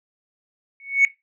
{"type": "tone with exponential growth", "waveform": "sine", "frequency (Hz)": 2217, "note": "C#7", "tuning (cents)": 0, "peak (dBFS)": -7, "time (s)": [0.8, 1.05], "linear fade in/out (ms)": 1, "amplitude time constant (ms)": 54, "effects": ["noise-tail reverb RT60 0.2 s tail -19 dB re dry", "tanh soft clip ceiling -7 dBFS"]}